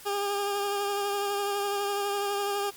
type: tone with vibrato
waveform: 20% pulse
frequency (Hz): 403.8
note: G#4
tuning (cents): -49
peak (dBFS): -22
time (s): 0.05-2.71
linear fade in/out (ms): 20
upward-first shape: triangle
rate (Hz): 12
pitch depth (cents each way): 27
effects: white hiss -48 dBFS RMS until 2.76 s + MP3 96 kbps